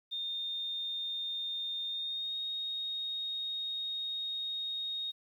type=tone with pitch glide; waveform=sine; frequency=3644 to 3729 Hz; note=A#7 to A#7; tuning=-40 to 0 cents; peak=-34 dBFS; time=0.11-5.12 s; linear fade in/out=20 ms; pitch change=+40 cents; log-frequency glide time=1.87-2.37 s; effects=11-bit

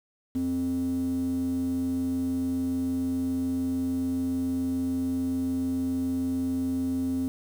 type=tone with band-pass filter; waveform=square; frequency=87.31 Hz; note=F2; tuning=in tune; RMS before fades=-28 dBFS; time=0.35-7.28 s; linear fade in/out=0 ms; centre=240 Hz; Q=9; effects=8-bit

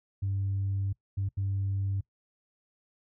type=tone bursts at uneven times; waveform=sine; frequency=98 Hz; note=G2; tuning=in tune; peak=-26 dBFS; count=3; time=0.22-0.93 / 1.17-1.29 / 1.37-2.01 s; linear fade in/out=10 ms; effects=noise-tail reverb RT60 0.1 s tail -22 dB re dry + tanh soft clip ceiling -24 dBFS

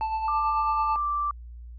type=tone with tremolo; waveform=triangle; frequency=880 Hz; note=A5; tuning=in tune; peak=-22 dBFS; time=0.01-0.96 s; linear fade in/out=0 ms; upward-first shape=sine; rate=9.1 Hz; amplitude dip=45%
type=tone with pitch glide; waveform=sine; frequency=1185 to 1172.1 Hz; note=D6 to D6; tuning=+15 to -4 cents; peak=-24 dBFS; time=0.28-1.31 s; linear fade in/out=2 ms; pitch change=-19 cents; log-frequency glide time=0.94-1.07 s
effects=added 59 Hz sine -39 dBFS peak until 1.78 s + resampled to 11025 Hz

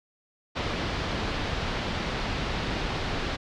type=low-pass noise; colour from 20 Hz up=pink; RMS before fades=-30 dBFS; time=0.55-3.37 s; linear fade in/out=20 ms; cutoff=4500 Hz; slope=24 dB/octave; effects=none

